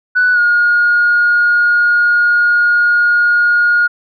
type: tone with pitch glide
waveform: sine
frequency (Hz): 1486 to 1432.1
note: F#6 to F6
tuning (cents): +7 to +43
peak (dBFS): -7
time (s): 0.15-3.88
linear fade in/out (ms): 20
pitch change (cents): -64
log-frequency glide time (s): 0.33-0.39
effects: tanh soft clip ceiling -4 dBFS